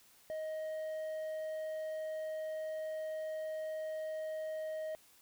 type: tone with low-pass filter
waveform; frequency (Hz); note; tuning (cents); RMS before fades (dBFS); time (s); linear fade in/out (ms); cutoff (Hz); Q
square; 627; D#5; +13; -40; 0.3-4.95; 0; 1300; 0.53
effects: white hiss -64 dBFS RMS until 5.21 s